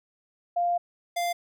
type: tone pair in turn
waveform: sine / square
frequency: 698.5 / 695.6 Hz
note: F5 / F5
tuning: 0 / -7 cents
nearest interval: unison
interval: 7 cents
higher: first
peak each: -22 / -26 dBFS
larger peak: first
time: 0.56-0.78 / 1.16-1.33 s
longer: first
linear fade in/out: 10 ms
effects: none